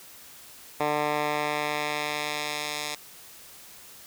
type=tone with band-pass filter sweep; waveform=10% pulse; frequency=149.1 Hz; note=D3; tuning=27 cents sharp; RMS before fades=-29 dBFS; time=0.8-2.95 s; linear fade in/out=5 ms; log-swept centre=1000 to 5200 Hz; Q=0.71; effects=white hiss -48 dBFS RMS until 4.06 s